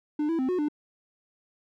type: tone with pitch steps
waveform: triangle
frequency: 299.2 / 330.2 / 260 / 364.1 / 297.4 Hz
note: D4 / E4 / C4 / F#4 / D4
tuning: +32 / +3 / -11 / -28 / +22 cents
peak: -22 dBFS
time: 0.19-0.685 s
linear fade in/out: 5 ms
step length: 99 ms
effects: none